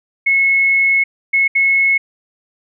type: tone bursts at uneven times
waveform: sine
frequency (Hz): 2185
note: C#7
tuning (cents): -26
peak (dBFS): -10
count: 3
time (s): 0.26-1.04 / 1.33-1.48 / 1.55-1.98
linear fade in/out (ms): 10
effects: none